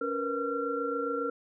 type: tone cluster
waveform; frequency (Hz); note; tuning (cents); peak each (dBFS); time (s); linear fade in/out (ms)
sine; 280.9 / 467.1 / 494.4 / 1368; C#4 / A#4 / B4 / F6; +23 / +3 / +2 / -36; -36 / -32 / -37 / -34; 0.01-1.3; 5
effects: none